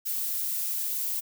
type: noise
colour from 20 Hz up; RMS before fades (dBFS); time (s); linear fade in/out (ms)
violet; -30; 0.05-1.21; 20
effects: none